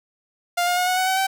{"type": "tone with pitch steps", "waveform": "sawtooth", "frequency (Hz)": [701, 712, 723.2, 734.6, 746.1, 757.9, 769.8], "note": ["F5", "F5", "F#5", "F#5", "F#5", "F#5", "G5"], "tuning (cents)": [6, 33, -40, -13, 14, 41, -32], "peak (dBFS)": -15, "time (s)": [0.57, 1.27], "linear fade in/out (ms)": 10, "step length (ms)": 100, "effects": []}